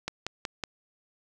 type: click train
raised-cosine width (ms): 0.2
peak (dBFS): -14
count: 4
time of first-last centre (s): 0.08-0.638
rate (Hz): 5.38
effects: none